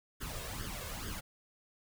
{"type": "noise with flanger", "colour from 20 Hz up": "pink", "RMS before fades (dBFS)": -41, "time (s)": [0.2, 1.21], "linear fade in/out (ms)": 20, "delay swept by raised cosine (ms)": [0.6, 1.9], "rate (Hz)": 2.3, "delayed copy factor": 0.7, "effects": []}